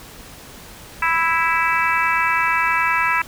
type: harmonic tone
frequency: 329.6 Hz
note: E4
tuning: in tune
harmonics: 3 / 4 / 5 / 6 / 7 / 8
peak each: -21 / -22 / -23 / -24 / -24 / -25 dBFS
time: 1.02-3.22 s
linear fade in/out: 5 ms
effects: pink hiss -40 dBFS RMS until 3.27 s